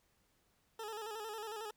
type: tone with vibrato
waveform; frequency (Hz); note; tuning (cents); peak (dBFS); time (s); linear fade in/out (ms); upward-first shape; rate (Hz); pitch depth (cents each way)
20% pulse; 433.6; A4; -25; -37; 0.79-1.71; 5; square; 11; 61
effects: pink hiss -75 dBFS RMS until 1.76 s